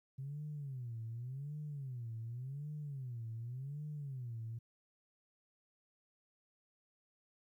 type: tone with vibrato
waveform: sine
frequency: 130.4 Hz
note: C3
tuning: 5 cents flat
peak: -40 dBFS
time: 0.18-4.59 s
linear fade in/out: 10 ms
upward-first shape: sine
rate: 0.88 Hz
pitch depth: 250 cents each way
effects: tanh soft clip ceiling -36 dBFS + 13-bit